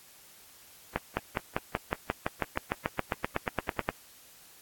accelerating click train, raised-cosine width 0.5 ms, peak -11 dBFS, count 21, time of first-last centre 0.96-3.889 s, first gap 210 ms, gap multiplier 0.96, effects white hiss -55 dBFS RMS until 4.61 s + AAC 64 kbps

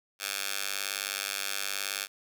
10% pulse tone with high-pass filter, 99 Hz, G2, 18 cents sharp, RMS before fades -34 dBFS, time 0.19-2.08 s, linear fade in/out 50 ms, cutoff 2200 Hz, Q 0.62, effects none

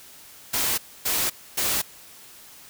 white noise bursts, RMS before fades -24 dBFS, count 3, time 0.53-1.82 s, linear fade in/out 10 ms, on 250 ms, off 270 ms, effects white hiss -47 dBFS RMS until 2.69 s

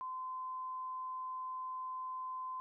sine tone, 1029 Hz, C6, 29 cents flat, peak -39 dBFS, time 0.01-2.6 s, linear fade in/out 0 ms, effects none

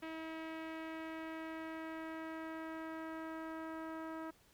sawtooth tone with low-pass filter sweep, 321.1 Hz, E4, 45 cents flat, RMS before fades -45 dBFS, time 0.02-4.31 s, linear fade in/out 10 ms, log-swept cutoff 2500 to 1400 Hz, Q 1.7, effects pink hiss -68 dBFS RMS until 4.53 s

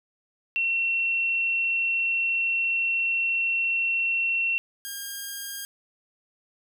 sine / 5% pulse tone pair in turn, 2717 / 1615.5 Hz, F7 / G#6, -48 / -48 cents, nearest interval major sixth, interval 900 cents, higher first, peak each -22 / -22 dBFS, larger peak neither, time 0.56-4.58 / 4.85-5.65 s, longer first, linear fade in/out 0 ms, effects none

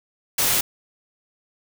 white noise, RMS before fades -20 dBFS, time 0.38-0.61 s, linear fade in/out 5 ms, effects none

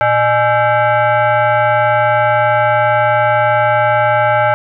sine tone with frequency modulation, 116.54 Hz, A#2, in tune, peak -9 dBFS, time 0.01-4.54 s, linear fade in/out 0 ms, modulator 724 Hz, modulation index 2, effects none

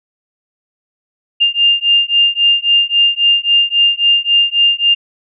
sine beating tone pair, 2802 / 2805.7 Hz, F7 / F7, +5 / +7 cents, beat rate 3.7 Hz, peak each -12 dBFS, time 1.4-4.95 s, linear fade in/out 20 ms, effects none

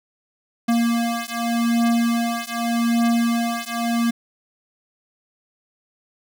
square beating tone pair, 233.1 / 233.94 Hz, A#3 / A#3, 0 / +6 cents, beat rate 0.84 Hz, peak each -22 dBFS, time 0.68-4.11 s, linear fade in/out 10 ms, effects none

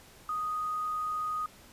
sine tone with quantisation, 1244.5 Hz, D#6, in tune, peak -30 dBFS, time 0.29-1.46 s, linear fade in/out 2 ms, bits 9, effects pink hiss -55 dBFS RMS until 1.72 s + resampled to 32000 Hz

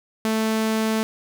sawtooth tone, 220.2 Hz, A3, 2 cents sharp, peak -16 dBFS, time 0.25-1.03 s, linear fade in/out 0 ms, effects none

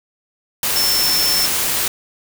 sine tone in noise, 5350 Hz, E8, 25 cents sharp, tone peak -16 dBFS, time 0.76-1.46 s, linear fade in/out 2 ms, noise white, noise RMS -19 dBFS, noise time 0.63-1.88 s, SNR 0 dB, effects none

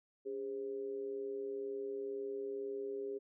sine tone with amplitude modulation, 405.4 Hz, G#4, 42 cents flat, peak -35 dBFS, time 0.25-3.19 s, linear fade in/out 20 ms, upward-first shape sine, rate 122 Hz, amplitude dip 65%, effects none

